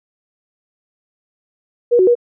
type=tone with pitch steps; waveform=sine; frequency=479.8 / 370.9 / 480.3 Hz; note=A#4 / F#4 / B4; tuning=+50 / +4 / -48 cents; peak=-8 dBFS; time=1.91-2.153 s; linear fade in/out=20 ms; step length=81 ms; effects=none